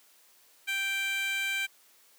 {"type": "tone with high-pass filter", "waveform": "15% pulse", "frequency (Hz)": 784, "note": "G5", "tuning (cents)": 0, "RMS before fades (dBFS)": -31, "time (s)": [0.67, 1.67], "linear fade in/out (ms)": 20, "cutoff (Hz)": 2000, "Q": 2.9, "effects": ["white hiss -61 dBFS RMS until 2.18 s", "high-pass 300 Hz 12 dB/octave"]}